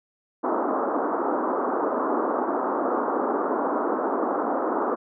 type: band-pass noise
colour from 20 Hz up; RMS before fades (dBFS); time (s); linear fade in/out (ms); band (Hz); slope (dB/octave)
pink; -25; 0.43-4.96; 20; 250 to 1300; 48
effects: none